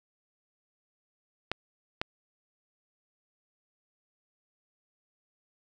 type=clicks; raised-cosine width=0.3 ms; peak=-13 dBFS; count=2; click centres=1.516 / 2.015 s; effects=none